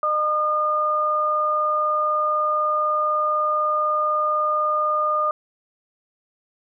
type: tone pair together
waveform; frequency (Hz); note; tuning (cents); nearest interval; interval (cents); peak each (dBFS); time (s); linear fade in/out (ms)
sine; 608 / 1216; D#5 / D#6; -40 / -40; octave; 1200; -25 / -19; 0.03-5.31; 2
effects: none